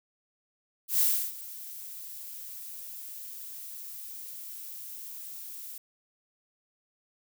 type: noise with ADSR envelope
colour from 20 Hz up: violet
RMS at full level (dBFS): -23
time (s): 0.88-5.78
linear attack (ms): 120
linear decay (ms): 320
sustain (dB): -19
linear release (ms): 3
effects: none